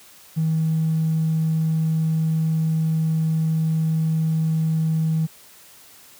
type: tone with tanh clipping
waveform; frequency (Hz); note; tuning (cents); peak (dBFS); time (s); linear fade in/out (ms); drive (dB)
triangle; 159.7; D#3; +45; -17; 0.36-5.27; 20; 1
effects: white hiss -48 dBFS RMS until 6.19 s + high-pass 60 Hz 12 dB/octave